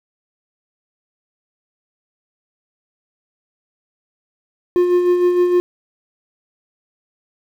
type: tone with tremolo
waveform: triangle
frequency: 355.8 Hz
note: F4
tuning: 32 cents sharp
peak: -8 dBFS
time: 4.76-5.6 s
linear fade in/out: 0 ms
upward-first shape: sine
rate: 6.5 Hz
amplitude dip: 45%
effects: 8-bit